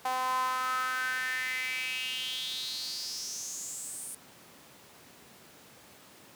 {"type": "tone with high-pass filter sweep", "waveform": "sawtooth", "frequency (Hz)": 256.3, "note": "C4", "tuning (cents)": -36, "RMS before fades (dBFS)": -34, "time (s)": [0.05, 4.15], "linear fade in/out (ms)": 5, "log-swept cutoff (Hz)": [840, 9500], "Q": 6.4, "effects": ["pink hiss -54 dBFS RMS until 6.35 s", "high-pass 150 Hz 12 dB/octave"]}